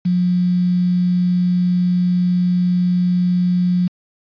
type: tone with quantisation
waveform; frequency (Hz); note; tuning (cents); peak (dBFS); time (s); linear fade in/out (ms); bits
sine; 179; F3; +43; -13; 0.05-3.88; 10; 6
effects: resampled to 11025 Hz